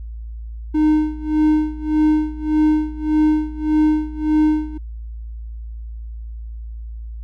triangle tone with tremolo, 307.1 Hz, D#4, 23 cents flat, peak -9 dBFS, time 0.74-4.78 s, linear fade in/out 10 ms, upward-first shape sine, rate 1.7 Hz, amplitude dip 90%, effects added 56 Hz sine -28 dBFS peak until 7.23 s

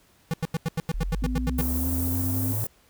square tone bursts, 162.9 Hz, E3, 20 cents flat, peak -24 dBFS, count 12, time 0.31-1.612 s, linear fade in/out 0 ms, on 26 ms, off 90 ms
sine linear sweep, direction up, 39 to 110.2 Hz, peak -26 dBFS, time 0.94-2.64 s, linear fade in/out 0 ms
sine tone with pitch glide, 253.1 to 260.7 Hz, B3 to C4, +43 to -6 cents, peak -29 dBFS, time 1.22-2.53 s, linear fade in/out 5 ms, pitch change +51 cents, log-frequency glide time 1.76-1.85 s
white band-stop noise, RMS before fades -31 dBFS, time 1.58-2.67 s, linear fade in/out 5 ms, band 620 to 14000 Hz, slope 12 dB/octave
effects pink hiss -60 dBFS RMS until 2.89 s

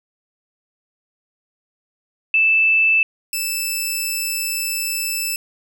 sine / 10% pulse tone pair in turn, 2637 / 2637 Hz, E7 / E7, 0 / 0 cents, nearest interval unison, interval 0 cents, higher neither, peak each -12 dBFS, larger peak neither, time 2.34-3.03 / 3.33-5.36 s, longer second, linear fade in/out 2 ms, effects none

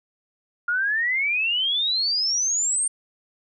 sine exponential sweep, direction up, 1400 to 8870 Hz, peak -20 dBFS, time 0.68-2.88 s, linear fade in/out 5 ms, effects none

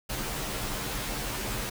pink noise with comb filter, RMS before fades -33 dBFS, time 0.09-1.7 s, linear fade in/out 10 ms, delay 12 ms, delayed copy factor -1, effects none

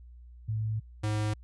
sine / square tone pair in turn, 109.3 / 106.5 Hz, A2 / G#2, -11 / +44 cents, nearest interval unison, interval 45 cents, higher first, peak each -28 dBFS, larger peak neither, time 0.48-0.8 / 1.03-1.34 s, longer first, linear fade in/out 10 ms, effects added 60 Hz sine -47 dBFS peak until 1.43 s + resampled to 24000 Hz

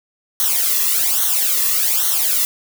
blue noise with flanger, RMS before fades -17 dBFS, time 0.4-2.45 s, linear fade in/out 0 ms, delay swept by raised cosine 0.4 to 1.34 ms, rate 1.2 Hz, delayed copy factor -1, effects none

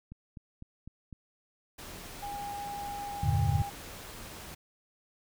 click train, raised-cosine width 5 ms, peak -32 dBFS, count 5, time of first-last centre 0.12-1.128 s, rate 3.97 Hz
pink noise, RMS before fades -45 dBFS, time 1.78-4.55 s, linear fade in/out 10 ms
sine tone with pitch glide, 813 to 806.5 Hz, G#5 to G5, -37 to +49 cents, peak -36 dBFS, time 2.22-3.7 s, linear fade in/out 10 ms, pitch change -14 cents, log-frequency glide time 3.18-3.35 s
sine chord, E half-diminished seventh, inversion none, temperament equal, 82.41 / 98 / 116.54 / 146.83 Hz, E2 / G2 / Bb2 / D3, 0 / 0 / 0 / 0 cents, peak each -30 dBFS, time 3.23-3.62 s, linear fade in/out 5 ms
effects none

